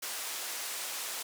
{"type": "band-pass noise", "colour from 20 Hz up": "white", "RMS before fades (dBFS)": -38, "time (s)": [0.02, 1.23], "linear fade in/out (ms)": 10, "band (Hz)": [470, 12000], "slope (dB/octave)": 12, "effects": []}